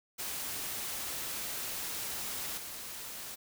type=noise with level steps; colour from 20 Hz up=white; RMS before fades=-38 / -43 dBFS; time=0.18-3.36 s; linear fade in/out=20 ms; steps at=2.57 s; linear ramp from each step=10 ms; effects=none